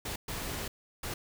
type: noise bursts at uneven times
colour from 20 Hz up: pink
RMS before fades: -37 dBFS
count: 3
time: 0.05-0.16 / 0.28-0.68 / 1.03-1.14 s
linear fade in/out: 5 ms
effects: none